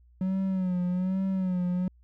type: tone with vibrato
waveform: triangle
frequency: 185 Hz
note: F#3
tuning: in tune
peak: -23 dBFS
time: 0.21-1.88 s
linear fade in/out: 2 ms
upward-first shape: sine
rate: 1.2 Hz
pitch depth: 64 cents each way
effects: added 60 Hz sine -55 dBFS peak until 2.03 s